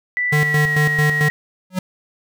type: tone with pitch glide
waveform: sine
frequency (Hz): 1975.5 to 1893.9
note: B6 to A#6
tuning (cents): 0 to +27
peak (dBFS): -17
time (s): 0.17-1.3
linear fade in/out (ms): 0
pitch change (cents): -73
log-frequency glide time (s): 0.32-0.76
type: tone with tremolo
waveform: square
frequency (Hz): 150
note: D3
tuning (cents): +37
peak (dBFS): -15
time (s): 0.32-1.29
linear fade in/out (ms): 10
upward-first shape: square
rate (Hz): 4.5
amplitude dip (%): 65
type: tone with exponential growth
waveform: square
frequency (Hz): 185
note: F#3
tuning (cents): 0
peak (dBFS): -15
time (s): 1.7-1.79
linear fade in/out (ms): 5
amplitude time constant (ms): 18
effects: none